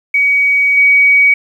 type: tone with level steps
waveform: sine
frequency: 2260 Hz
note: C#7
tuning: 33 cents sharp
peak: -8 / -5 dBFS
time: 0.14-1.34 s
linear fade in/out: 5 ms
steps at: 0.77 s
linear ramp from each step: 5 ms
effects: 7-bit